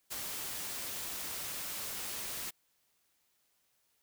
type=noise with ADSR envelope; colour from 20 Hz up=white; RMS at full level=-38 dBFS; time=0.1-2.51 s; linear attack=23 ms; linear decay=12 ms; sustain=-2 dB; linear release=17 ms; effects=white hiss -75 dBFS RMS until 4.02 s